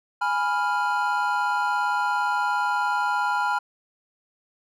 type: chord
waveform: triangle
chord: F diminished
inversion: first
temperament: equal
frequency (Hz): 830.6 / 987.8 / 1396.9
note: Ab5 / Cb6 / F6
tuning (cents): 0 / 0 / 0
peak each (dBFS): -24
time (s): 0.21-3.59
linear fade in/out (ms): 10
effects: none